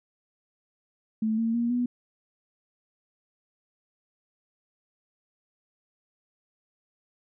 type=tone with pitch steps; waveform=sine; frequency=219.3 / 227.4 / 235.9 / 244.6 Hz; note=A3 / A#3 / A#3 / B3; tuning=-6 / -43 / +21 / -16 cents; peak=-23 dBFS; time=1.22-1.86 s; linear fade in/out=5 ms; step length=160 ms; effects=none